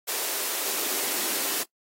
white noise with high-pass filter sweep, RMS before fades -28 dBFS, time 0.07-1.64 s, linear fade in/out 20 ms, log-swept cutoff 440 to 280 Hz, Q 2.2, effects noise-tail reverb RT60 0.1 s tail -21 dB re dry + AAC 48 kbps

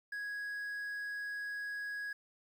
triangle tone with quantisation, 1661.2 Hz, G#6, in tune, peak -36 dBFS, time 0.12-2.13 s, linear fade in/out 5 ms, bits 11, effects none

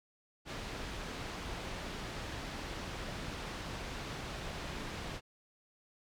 pink low-pass noise, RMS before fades -42 dBFS, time 0.45-5.21 s, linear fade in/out 50 ms, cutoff 4800 Hz, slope 12 dB/octave, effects none

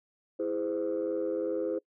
sine chord, E augmented, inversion none, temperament just, 329.6 / 412 / 515 Hz, E4 / G#4 / B#4, 0 / -14 / -28 cents, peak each -32 / -33 / -31 dBFS, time 0.39-1.79 s, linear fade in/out 10 ms, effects noise-tail reverb RT60 0.1 s tail -24 dB re dry + tanh soft clip ceiling -23 dBFS

